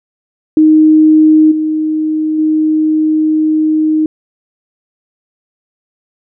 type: tone with level steps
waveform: sine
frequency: 311.1 Hz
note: D#4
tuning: in tune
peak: -3 / -11 / -8 dBFS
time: 0.57-4.06 s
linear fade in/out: 2 ms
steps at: 1.51 / 2.38 s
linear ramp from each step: 10 ms
effects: none